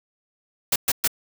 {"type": "noise bursts", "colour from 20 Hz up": "white", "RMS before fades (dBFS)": -20, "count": 3, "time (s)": [0.72, 1.077], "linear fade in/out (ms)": 5, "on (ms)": 39, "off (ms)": 120, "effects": []}